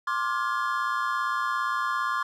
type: chord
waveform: triangle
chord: D half-diminished seventh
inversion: third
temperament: just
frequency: 1057.2 / 1174.7 / 1409.6 / 1691.5 Hz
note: C6 / D6 / F6 / Ab6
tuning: +18 / 0 / +16 / +31 cents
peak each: -27 / -28 / -30 / -32 dBFS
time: 0.07-2.23 s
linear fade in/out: 5 ms
effects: none

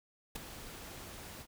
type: noise with ADSR envelope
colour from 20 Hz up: pink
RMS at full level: -36 dBFS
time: 0.35-1.47 s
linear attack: 11 ms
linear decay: 6 ms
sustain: -12 dB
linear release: 63 ms
effects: none

